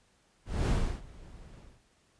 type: noise with ADSR envelope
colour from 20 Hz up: brown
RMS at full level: -25 dBFS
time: 0.45-1.82 s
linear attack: 230 ms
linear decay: 330 ms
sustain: -24 dB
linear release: 230 ms
effects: pink hiss -68 dBFS RMS until 2.19 s + resampled to 22050 Hz